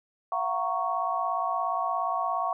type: chord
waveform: sine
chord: Gb major seventh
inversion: third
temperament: equal with one note detuned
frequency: 682.9 / 740 / 932.3 / 1108.7 Hz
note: F5 / Gb5 / Bb5 / Db6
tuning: -39 / 0 / 0 / 0 cents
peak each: -32 / -31 / -34 / -29 dBFS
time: 0.32-2.53 s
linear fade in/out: 2 ms
effects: none